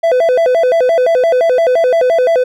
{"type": "tone with vibrato", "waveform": "triangle", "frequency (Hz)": 579, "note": "D5", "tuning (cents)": -25, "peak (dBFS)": -6, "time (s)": [0.03, 2.44], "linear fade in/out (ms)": 10, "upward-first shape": "square", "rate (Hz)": 5.8, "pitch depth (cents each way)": 240, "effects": []}